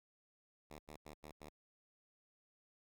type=tone bursts; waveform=5% pulse; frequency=75.8 Hz; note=D#2; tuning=45 cents flat; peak=-40 dBFS; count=5; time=0.7-1.496 s; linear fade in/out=10 ms; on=92 ms; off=84 ms; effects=none